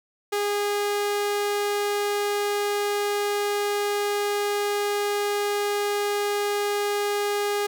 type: tone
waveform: sawtooth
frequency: 410 Hz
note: G#4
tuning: 22 cents flat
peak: -19 dBFS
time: 0.32-7.67 s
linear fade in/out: 10 ms
effects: none